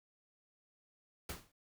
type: noise with exponential decay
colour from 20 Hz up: pink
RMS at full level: -39 dBFS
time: 1.29-1.52 s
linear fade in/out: 5 ms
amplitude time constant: 50 ms
effects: none